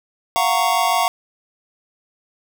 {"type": "chord", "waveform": "square", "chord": "Gb major seventh", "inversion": "third", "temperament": "just", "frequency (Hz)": [693.7, 740, 925, 1110], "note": ["F5", "Gb5", "Bb5", "Db6"], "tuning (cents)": [-12, 0, -14, 2], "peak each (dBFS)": -22, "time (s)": [0.36, 1.08], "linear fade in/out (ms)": 0, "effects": []}